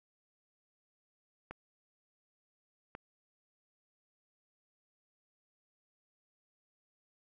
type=clicks; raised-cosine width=0.5 ms; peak=-28 dBFS; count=2; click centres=1.51 / 2.951 s; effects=none